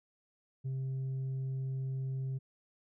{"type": "tone with tanh clipping", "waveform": "triangle", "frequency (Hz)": 132.6, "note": "C3", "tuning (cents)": 23, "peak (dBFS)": -34, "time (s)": [0.64, 2.39], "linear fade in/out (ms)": 20, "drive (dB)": 7, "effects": []}